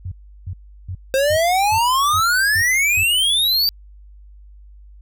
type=tone bursts; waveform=sine; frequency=91.1 Hz; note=F#2; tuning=26 cents flat; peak=-24 dBFS; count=8; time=0.05-3.036 s; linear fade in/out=5 ms; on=67 ms; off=350 ms
type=exponential sweep; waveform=square; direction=up; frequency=523.3 to 4699 Hz; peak=-15 dBFS; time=1.14-3.69 s; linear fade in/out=0 ms
effects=added 50 Hz sine -40 dBFS peak until 5.01 s